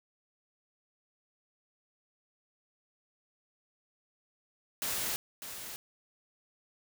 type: noise with echo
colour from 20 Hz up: white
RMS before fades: -34 dBFS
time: 4.82-5.16 s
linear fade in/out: 0 ms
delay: 600 ms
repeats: 1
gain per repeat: -9 dB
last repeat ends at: 5.76 s
effects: none